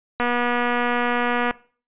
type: click train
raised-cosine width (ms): 0.5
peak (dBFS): -8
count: 318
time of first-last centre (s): 0.2-1.51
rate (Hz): 242
effects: noise-tail reverb RT60 0.4 s tail -20 dB re dry + resampled to 8000 Hz